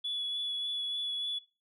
sine tone with vibrato, 3410 Hz, G#7, 45 cents sharp, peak -31 dBFS, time 0.04-1.39 s, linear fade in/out 10 ms, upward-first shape sine, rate 3.4 Hz, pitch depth 13 cents each way, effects noise-tail reverb RT60 0.3 s tail -20 dB re dry + tanh soft clip ceiling -28 dBFS

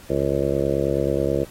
harmonic tone, 69.3 Hz, C#2, in tune, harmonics 1 / 2 / 3 / 4 / 5 / 6 / 7 / 8 / 9, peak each -31 / -28 / -31 / -31 / -25 / -29 / -25 / -26 / -31 dBFS, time 0.09-1.45 s, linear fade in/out 20 ms, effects pink hiss -46 dBFS RMS until 1.5 s + AAC 48 kbps

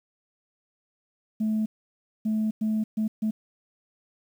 sine tone bursts at uneven times, 217.2 Hz, A3, 22 cents flat, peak -21 dBFS, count 5, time 1.4-1.66 / 2.25-2.51 / 2.61-2.84 / 2.97-3.08 / 3.22-3.31 s, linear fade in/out 10 ms, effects tanh soft clip ceiling -20 dBFS + 9-bit

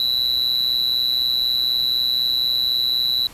triangle tone with amplitude modulation, 3951 Hz, B7, in tune, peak -12 dBFS, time 0-3.27 s, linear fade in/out 2 ms, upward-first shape sine, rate 124 Hz, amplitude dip 90%, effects pink hiss -43 dBFS RMS until 3.33 s + resampled to 32000 Hz

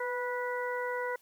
harmonic tone with a mistuned harmonic, 490 Hz, B4, 14 cents flat, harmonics 1 / 2 / 3 / 4, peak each -34 / -37 / -39 / -40 dBFS, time 0-1.16 s, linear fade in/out 5 ms, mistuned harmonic 1, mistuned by +21 cents, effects white hiss -65 dBFS RMS until 1.21 s

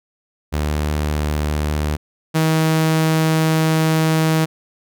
sawtooth tone pair in turn, 75.1 / 159.13 Hz, D2 / D#3, +39 / +39 cents, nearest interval octave + minor second, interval 1300 cents, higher second, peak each -14 / -10 dBFS, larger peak second, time 0.52-1.97 / 2.34-4.46 s, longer second, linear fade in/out 20 ms, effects none

